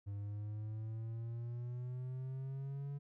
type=exponential sweep; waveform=triangle; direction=up; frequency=100 to 142.7 Hz; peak=-38 dBFS; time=0.06-2.99 s; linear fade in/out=20 ms; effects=none